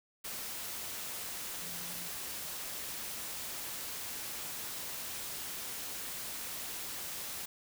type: tone in noise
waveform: sine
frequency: 175.4 Hz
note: F3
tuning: 8 cents sharp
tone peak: -52 dBFS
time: 1.61-2.08 s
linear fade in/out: 10 ms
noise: white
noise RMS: -41 dBFS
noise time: 0.24-7.46 s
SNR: -14 dB
effects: none